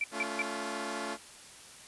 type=tone bursts; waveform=sine; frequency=2337 Hz; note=D7; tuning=9 cents flat; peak=-28 dBFS; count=3; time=0.01-0.42 s; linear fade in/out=2 ms; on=30 ms; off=160 ms
type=chord; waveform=10% pulse; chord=A augmented; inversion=none; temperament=equal with one note detuned; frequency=220 / 282.2 / 349.2 Hz; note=A3 / C#4 / E#4; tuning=0 / +31 / 0 cents; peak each=-31 dBFS; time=0.11-1.18 s; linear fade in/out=50 ms
effects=white hiss -51 dBFS RMS until 1.87 s + resampled to 24000 Hz